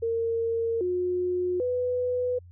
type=tone with pitch steps; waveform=sine; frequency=458.6 / 360.5 / 497 Hz; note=A#4 / F#4 / B4; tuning=-28 / -45 / +11 cents; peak=-24 dBFS; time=0.02-2.39 s; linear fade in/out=10 ms; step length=790 ms; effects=added 88 Hz sine -46 dBFS peak until 2.51 s